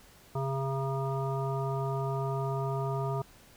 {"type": "harmonic tone", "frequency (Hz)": 135.4, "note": "C#3", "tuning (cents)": -40, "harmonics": [1, 3, 5, 7, 9], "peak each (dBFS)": [-31, -36, -38, -39, -41], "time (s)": [0.35, 3.22], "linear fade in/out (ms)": 5, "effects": ["pink hiss -57 dBFS RMS until 3.56 s"]}